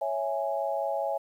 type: chord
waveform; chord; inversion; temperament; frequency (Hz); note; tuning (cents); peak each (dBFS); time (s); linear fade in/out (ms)
sine; C# minor; none; equal; 554.4 / 659.3 / 830.6; C#5 / E5 / G#5; 0 / 0 / 0; -31 / -31 / -32; 0.01-1.18; 10
effects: 10-bit